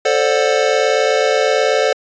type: chord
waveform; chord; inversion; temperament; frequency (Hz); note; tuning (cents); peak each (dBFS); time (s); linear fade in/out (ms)
square; D dominant seventh; second; just; 440.5 / 528.6 / 587.3 / 734.2; A4 / C5 / D5 / F#5; +2 / +18 / 0 / -14; -18 / -18 / -19 / -22; 0.05-1.93; 5
effects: resampled to 16000 Hz

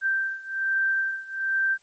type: beating tone pair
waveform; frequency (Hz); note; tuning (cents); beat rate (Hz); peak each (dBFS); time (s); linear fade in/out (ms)
sine; 1567 / 1568.2; G6 / G6; -1 / 0; 1.2; -25 / -27; 0.01-1.78; 50
effects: white hiss -62 dBFS RMS until 1.82 s + MP3 32 kbps

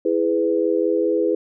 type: chord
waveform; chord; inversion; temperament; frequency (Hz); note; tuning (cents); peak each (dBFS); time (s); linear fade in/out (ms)
sine; E major; none; equal with one note detuned; 329.6 / 415.3 / 499.6; E4 / G#4 / B4; 0 / 0 / +20; -21; 0.05-1.35; 5
effects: none

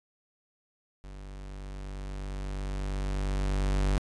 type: tone with level ramp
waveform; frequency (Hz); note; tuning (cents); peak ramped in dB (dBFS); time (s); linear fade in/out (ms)
45% pulse; 48.49; G1; -18; -42 to -23; 1.04-3.98; 0
effects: resampled to 22050 Hz

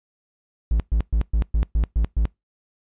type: tone bursts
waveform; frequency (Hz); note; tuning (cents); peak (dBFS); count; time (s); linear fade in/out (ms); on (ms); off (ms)
triangle; 54.7; A1; -9; -14; 8; 0.71-2.254; 0; 88; 120
effects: noise-tail reverb RT60 0.2 s tail -25 dB re dry + resampled to 8000 Hz

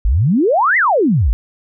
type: exponential two-way sweep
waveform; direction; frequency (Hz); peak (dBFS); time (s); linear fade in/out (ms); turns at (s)
sine; up then down; 46 to 2103 to 46; -10; 0.05-1.33; 0; 0.77
effects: none

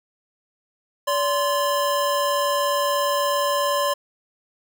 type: tone pair together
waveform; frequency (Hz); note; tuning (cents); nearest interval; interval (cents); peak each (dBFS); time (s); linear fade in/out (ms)
square; 574 / 1040.6; D5 / C6; -40 / -10; minor seventh; 1030; -23; 1.07-3.94; 10
effects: none

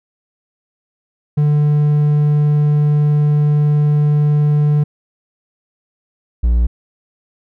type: tone pair in turn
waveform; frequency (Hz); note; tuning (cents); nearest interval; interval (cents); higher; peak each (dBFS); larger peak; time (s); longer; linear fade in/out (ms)
triangle; 148.2 / 58.81; D3 / A#1; +16 / +16; octave + major third; 1600; first; -8; neither; 1.37-4.84 / 6.43-6.67; first; 10
effects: none

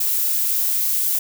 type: noise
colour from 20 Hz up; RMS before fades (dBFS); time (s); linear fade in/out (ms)
violet; -20; 0-1.19; 5
effects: none

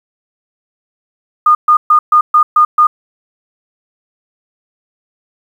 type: tone bursts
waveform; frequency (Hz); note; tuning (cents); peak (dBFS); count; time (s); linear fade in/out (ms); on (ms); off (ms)
sine; 1221; D#6; -33; -4; 7; 1.46-2.87; 5; 90; 130
effects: 7-bit

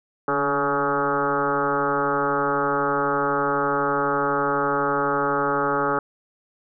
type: tone with frequency modulation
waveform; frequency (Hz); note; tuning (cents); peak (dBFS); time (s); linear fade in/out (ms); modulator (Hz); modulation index
sine; 846; G#5; +32; -19; 0.28-5.99; 2; 140; 4.1
effects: none

